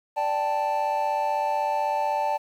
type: chord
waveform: triangle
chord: D suspended fourth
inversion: none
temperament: equal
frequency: 587.3 / 784 / 880 Hz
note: D5 / G5 / A5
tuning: 0 / 0 / 0 cents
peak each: -27 / -27 / -23 dBFS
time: 0.16-2.38 s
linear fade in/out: 20 ms
effects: 9-bit